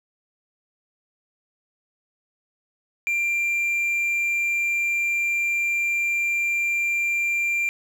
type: tone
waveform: triangle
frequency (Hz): 2375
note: D7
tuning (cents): +19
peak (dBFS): -19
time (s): 3.07-7.69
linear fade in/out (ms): 0
effects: none

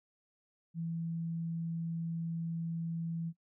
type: tone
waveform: sine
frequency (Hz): 165.9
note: E3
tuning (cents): +11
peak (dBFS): -34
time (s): 0.74-3.33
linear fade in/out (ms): 50
effects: noise-tail reverb RT60 0.1 s tail -18 dB re dry

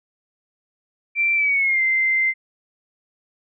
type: tone with pitch glide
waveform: sine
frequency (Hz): 2349 to 2081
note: D7 to C7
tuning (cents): 0 to -10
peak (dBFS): -16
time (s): 1.15-2.34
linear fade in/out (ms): 50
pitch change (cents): -210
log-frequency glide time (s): 1.35-1.82
effects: none

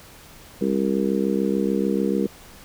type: harmonic tone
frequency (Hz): 66.8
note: C2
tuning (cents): +36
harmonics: 3 / 4 / 5 / 6 / 7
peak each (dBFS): -23 / -27 / -26 / -27 / -27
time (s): 0.61-2.27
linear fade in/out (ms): 5
effects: pink hiss -46 dBFS RMS until 2.64 s

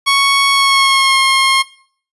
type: tone with pitch glide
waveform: 15% pulse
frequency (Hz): 1108.7 to 1072.8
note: C#6 to C6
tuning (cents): 0 to +43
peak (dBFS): -3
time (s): 0.06-1.63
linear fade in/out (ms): 20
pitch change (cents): -57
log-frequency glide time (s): 0.51-1.18
effects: noise-tail reverb RT60 0.5 s tail -18 dB re dry + resampled to 24000 Hz

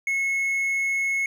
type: tone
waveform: triangle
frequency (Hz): 2183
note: C#7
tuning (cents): -27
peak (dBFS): -20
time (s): 0.07-1.26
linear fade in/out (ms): 2
effects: none

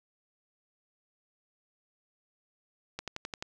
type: click train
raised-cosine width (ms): 0.2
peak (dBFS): -19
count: 6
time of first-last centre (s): 2.99-3.425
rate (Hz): 11.5
effects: none

